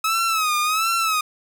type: tone with vibrato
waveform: sawtooth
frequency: 1281 Hz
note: E6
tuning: 50 cents flat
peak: -15 dBFS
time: 0.04-1.21 s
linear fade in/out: 5 ms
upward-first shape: sine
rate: 1.4 Hz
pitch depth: 98 cents each way
effects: none